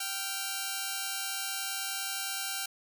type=tone pair together; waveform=5% pulse; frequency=779.5 / 1389 Hz; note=G5 / F6; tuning=-10 / -10 cents; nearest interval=minor seventh; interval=1000 cents; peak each=-24 dBFS; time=0-2.66 s; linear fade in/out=5 ms; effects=10-bit